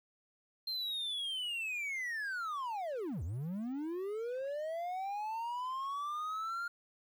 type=linear two-way sweep; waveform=triangle; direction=down then up; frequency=4187 to 72.3 to 1412 Hz; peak=-34 dBFS; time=0.67-6.68 s; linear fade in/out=5 ms; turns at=3.23 s; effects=11-bit